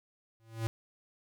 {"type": "tone with exponential growth", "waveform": "square", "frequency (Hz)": 112.8, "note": "A2", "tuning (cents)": 44, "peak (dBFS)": -28, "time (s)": [0.4, 0.67], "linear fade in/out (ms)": 0, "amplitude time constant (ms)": 58, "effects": []}